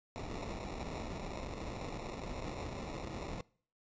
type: noise with sample-and-hold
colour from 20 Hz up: pink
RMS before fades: -42 dBFS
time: 0.16-3.41 s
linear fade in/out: 0 ms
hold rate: 1575 Hz
effects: noise-tail reverb RT60 0.5 s tail -23 dB re dry + resampled to 16000 Hz